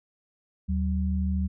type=tone pair together; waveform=sine; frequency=76 / 189.14 Hz; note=D#2 / F#3; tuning=-40 / +38 cents; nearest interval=octave + major third; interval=1578 cents; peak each=-25 / -28 dBFS; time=0.68-1.48 s; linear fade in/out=20 ms; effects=none